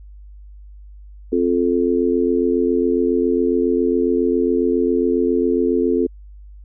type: chord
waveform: sine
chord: F major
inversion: second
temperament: just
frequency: 261.9 / 349.2 / 436.5 Hz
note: C4 / F4 / A4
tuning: +2 / 0 / -14 cents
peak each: -19 dBFS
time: 1.32-6.07 s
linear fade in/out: 10 ms
effects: added 50 Hz sine -37 dBFS peak until 6.64 s